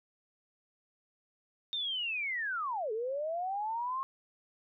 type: linear two-way sweep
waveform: sine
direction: down then up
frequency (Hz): 3674 to 420 to 1084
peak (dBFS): -32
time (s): 1.73-4.03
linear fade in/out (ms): 0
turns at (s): 2.92
effects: none